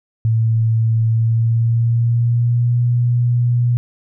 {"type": "tone with pitch glide", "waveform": "sine", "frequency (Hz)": [112.8, 120.9], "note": ["A2", "B2"], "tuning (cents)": [44, -36], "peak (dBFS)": -12, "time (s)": [0.25, 3.77], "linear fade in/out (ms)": 0, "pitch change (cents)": 120, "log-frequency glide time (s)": [1.06, 2.81], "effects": []}